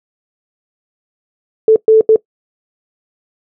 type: tone bursts at uneven times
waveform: sine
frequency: 440 Hz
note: A4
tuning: in tune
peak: -3 dBFS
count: 3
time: 1.68-1.76 / 1.88-2.01 / 2.09-2.16 s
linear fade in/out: 2 ms
effects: noise-tail reverb RT60 0.1 s tail -21 dB re dry